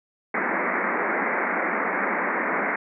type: band-pass noise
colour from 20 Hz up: white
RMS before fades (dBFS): -25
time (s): 0.34-2.76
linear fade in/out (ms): 5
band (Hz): 180 to 2200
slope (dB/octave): 96
effects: none